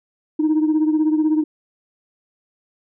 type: beating tone pair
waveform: sine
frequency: 307.7 / 323.7 Hz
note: D#4 / E4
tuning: -19 / -31 cents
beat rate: 16 Hz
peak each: -14 / -20 dBFS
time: 0.39-1.44 s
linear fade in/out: 10 ms
effects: tanh soft clip ceiling -11 dBFS